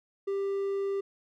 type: tone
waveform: triangle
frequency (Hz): 394.8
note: G4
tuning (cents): +12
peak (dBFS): -26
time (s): 0.27-1.01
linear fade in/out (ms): 10
effects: none